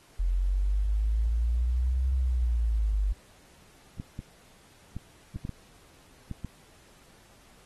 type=linear two-way sweep; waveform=sine; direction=up then down; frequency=42.99 to 65.7 to 47.87 Hz; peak=-23 dBFS; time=0.19-3.13 s; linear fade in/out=10 ms; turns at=2.12 s
type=clicks; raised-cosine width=5 ms; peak=-22 dBFS; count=8; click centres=3.999 / 4.191 / 4.966 / 5.36 / 5.451 / 5.493 / 6.313 / 6.447 s
effects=pink hiss -58 dBFS RMS until 7.65 s + AAC 32 kbps